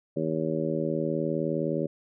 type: harmonic tone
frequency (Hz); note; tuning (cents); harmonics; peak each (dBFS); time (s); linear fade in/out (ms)
79.6; D#2; +40; 2 / 3 / 4 / 5 / 6 / 7; -32 / -33 / -32 / -32 / -36 / -32; 0.16-1.87; 10
effects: none